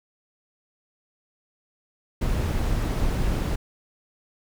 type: noise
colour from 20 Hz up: brown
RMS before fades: -24 dBFS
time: 2.21-3.56 s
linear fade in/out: 10 ms
effects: none